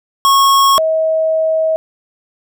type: tone pair in turn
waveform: square / sine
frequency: 1097 / 638.7 Hz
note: C#6 / D#5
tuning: -18 / +45 cents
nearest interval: major sixth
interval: 937 cents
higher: first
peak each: -8 / -11 dBFS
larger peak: first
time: 0.25-0.78 / 0.78-1.76 s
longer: second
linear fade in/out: 0 ms
effects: none